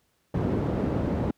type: low-pass noise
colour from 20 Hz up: white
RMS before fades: -26 dBFS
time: 0.34-1.31 s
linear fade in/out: 5 ms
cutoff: 320 Hz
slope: 12 dB/octave
effects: pink hiss -70 dBFS RMS until 1.37 s + high-pass 60 Hz 12 dB/octave